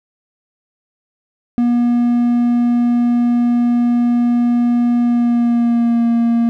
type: tone with pitch glide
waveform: triangle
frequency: 240 to 233.4 Hz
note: B3 to A#3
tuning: -49 to +2 cents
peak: -9 dBFS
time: 1.58-6.49 s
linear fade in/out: 0 ms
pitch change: -49 cents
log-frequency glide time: 5-6.07 s
effects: none